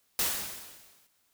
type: noise with exponential decay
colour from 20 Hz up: white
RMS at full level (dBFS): -26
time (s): 0.19-1.07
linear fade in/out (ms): 2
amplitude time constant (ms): 190
effects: white hiss -71 dBFS RMS until 1.33 s